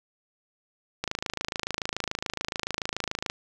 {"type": "click train", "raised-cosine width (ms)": 0.2, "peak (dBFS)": -11, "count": 62, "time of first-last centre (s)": [1.04, 3.299], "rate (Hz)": 27, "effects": []}